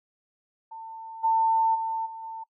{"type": "tone with level steps", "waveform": "sine", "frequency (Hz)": 897, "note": "A5", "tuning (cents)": 33, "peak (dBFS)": [-37, -19, -26, -36, -34], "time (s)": [0.71, 2.44], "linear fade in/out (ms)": 10, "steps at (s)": [1.23, 1.74, 2.05, 2.22], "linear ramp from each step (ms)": 20, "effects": ["noise-tail reverb RT60 0.1 s tail -23 dB re dry"]}